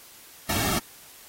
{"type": "noise with comb filter", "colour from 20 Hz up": "pink", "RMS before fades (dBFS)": -26, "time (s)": [0.49, 0.79], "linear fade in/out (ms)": 5, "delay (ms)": 2, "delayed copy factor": -0.85, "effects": ["white hiss -49 dBFS RMS until 1.28 s", "AAC 48 kbps"]}